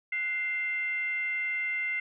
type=tone with frequency modulation; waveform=sine; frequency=2093 Hz; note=C7; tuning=in tune; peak=-28 dBFS; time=0.12-2 s; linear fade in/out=5 ms; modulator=618 Hz; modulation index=0.4; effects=none